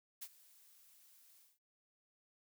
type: noise with ADSR envelope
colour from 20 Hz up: blue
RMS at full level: -45 dBFS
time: 0.21-1.59 s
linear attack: 15 ms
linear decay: 54 ms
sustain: -20 dB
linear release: 190 ms
effects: none